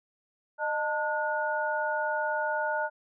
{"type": "tone cluster", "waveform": "sine", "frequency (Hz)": [612, 892, 1450], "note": ["D#5", "A5", "F#6"], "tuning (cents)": [-29, 23, -35], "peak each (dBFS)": -31, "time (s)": [0.58, 2.9], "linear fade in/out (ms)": 50, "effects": []}